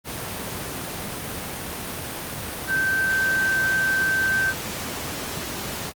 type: tone in noise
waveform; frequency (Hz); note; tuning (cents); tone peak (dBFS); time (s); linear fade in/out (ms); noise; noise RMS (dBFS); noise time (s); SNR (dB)
sine; 1554; G6; -16; -19; 2.67-4.54; 50; pink; -30; 0.04-5.93; +8
effects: high-pass 80 Hz 12 dB/octave + Opus 32 kbps